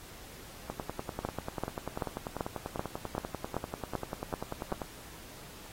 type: two click trains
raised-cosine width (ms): 1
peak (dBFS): -17 / -21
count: 10 / 43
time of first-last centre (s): 1.25-4.725 / 0.7-4.818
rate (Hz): 2.59 / 10.2
effects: pink hiss -50 dBFS RMS until 5.72 s + AAC 48 kbps